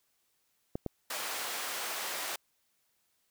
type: clicks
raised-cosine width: 2 ms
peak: -20 dBFS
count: 2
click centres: 0.755 / 0.863 s
type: high-pass noise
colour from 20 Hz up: pink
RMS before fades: -37 dBFS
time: 1.1-2.36 s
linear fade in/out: 5 ms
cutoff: 690 Hz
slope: 12 dB/octave
effects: white hiss -75 dBFS RMS until 3.3 s